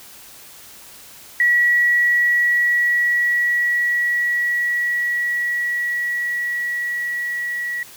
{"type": "tone with level ramp", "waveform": "sine", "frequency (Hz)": 1930, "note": "B6", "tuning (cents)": -40, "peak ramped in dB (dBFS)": [-12, -22], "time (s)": [1.4, 7.83], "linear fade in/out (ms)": 2, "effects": ["white hiss -42 dBFS RMS until 7.96 s"]}